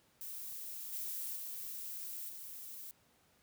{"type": "noise with level steps", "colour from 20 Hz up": "violet", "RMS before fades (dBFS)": [-45, -41, -44, -48], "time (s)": [0.21, 2.91], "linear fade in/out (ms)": 0, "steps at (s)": [0.92, 1.35, 2.28], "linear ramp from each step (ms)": 20, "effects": ["pink hiss -70 dBFS RMS until 3.42 s", "high-pass 80 Hz 12 dB/octave"]}